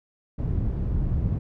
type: low-pass noise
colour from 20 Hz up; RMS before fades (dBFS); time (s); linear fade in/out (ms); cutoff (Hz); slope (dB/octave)
white; -25; 0.38-1.39; 10; 100; 12
effects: none